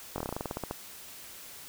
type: slowing click train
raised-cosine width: 1 ms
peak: -19 dBFS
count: 14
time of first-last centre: 0.16-0.71 s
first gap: 21 ms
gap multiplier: 1.11
effects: white hiss -47 dBFS RMS until 1.68 s